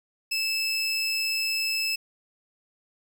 45% pulse tone pair together, 2637 / 5157 Hz, E7 / E8, 0 / -39 cents, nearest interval octave, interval 1161 cents, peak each -28 dBFS, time 0.31-1.96 s, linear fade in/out 10 ms, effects 9-bit

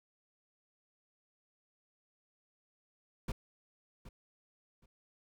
brown noise with echo, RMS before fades -35 dBFS, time 3.28-3.32 s, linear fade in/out 5 ms, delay 770 ms, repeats 2, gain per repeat -14 dB, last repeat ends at 4.86 s, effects none

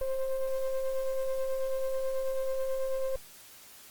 triangle ring-modulated tone, 262.4 Hz, C4, 5 cents sharp, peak -22 dBFS, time 0.01-3.16 s, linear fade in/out 5 ms, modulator 267 Hz, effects white hiss -52 dBFS RMS until 3.9 s + Opus 32 kbps

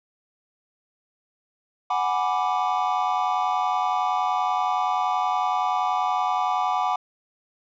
triangle chord, G# half-diminished seventh, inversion third, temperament equal, 740 / 830.6 / 987.8 / 1174.7 Hz, F#5 / G#5 / B5 / D6, 0 / 0 / 0 / 0 cents, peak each -23 / -26 / -26 / -25 dBFS, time 1.9-6.96 s, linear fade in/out 5 ms, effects resampled to 16000 Hz

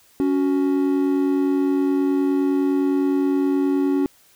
triangle tone pair together, 280.3 / 370 Hz, C#4 / F#4, +19 / 0 cents, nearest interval perfect fourth, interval 481 cents, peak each -16 / -21 dBFS, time 0.2-4.06 s, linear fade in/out 0 ms, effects white hiss -55 dBFS RMS until 4.35 s

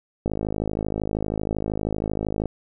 click train, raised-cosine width 2 ms, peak -12 dBFS, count 117, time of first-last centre 0.26-2.457 s, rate 52.8 Hz, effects none

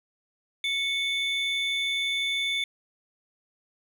triangle tone pair together, 2217 / 3519 Hz, C#7 / A7, 0 / 0 cents, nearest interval minor sixth, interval 800 cents, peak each -27 / -26 dBFS, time 0.64-2.64 s, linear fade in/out 2 ms, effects none

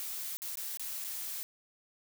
blue noise with dropouts, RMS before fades -39 dBFS, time 0-1.43 s, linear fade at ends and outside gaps 0 ms, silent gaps 0.37-0.419 / 0.555-0.572 / 0.772-0.796 / 1.042-1.046 s, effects none

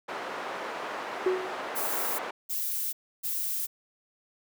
white band-pass noise, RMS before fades -36 dBFS, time 0.08-2.31 s, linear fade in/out 10 ms, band 400 to 1200 Hz, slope 12 dB/octave
triangle tone with exponential decay, 371 Hz, F#4, 5 cents sharp, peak -18 dBFS, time 1.26-1.68 s, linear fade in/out 5 ms, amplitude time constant 91 ms
violet noise bursts, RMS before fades -31 dBFS, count 3, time 1.75-3.67 s, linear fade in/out 20 ms, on 440 ms, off 300 ms
effects none

